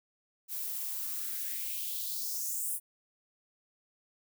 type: noise with high-pass filter sweep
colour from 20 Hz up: violet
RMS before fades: -36 dBFS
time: 0.48-2.8 s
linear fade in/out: 50 ms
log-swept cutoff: 490 to 10000 Hz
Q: 3.2
effects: none